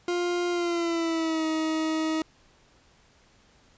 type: tone with pitch glide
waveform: 40% pulse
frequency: 351.4 to 316.7 Hz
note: F4 to D#4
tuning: +11 to +31 cents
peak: -24 dBFS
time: 0.08-2.22 s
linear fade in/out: 2 ms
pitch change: -180 cents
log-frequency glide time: 0.5-1.46 s
effects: pink hiss -60 dBFS RMS until 3.77 s + resampled to 16000 Hz